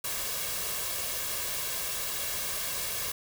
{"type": "noise with comb filter", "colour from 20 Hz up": "white", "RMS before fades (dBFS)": -33, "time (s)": [0.04, 3.12], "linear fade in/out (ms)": 5, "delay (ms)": 1.8, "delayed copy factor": 0.55, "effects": []}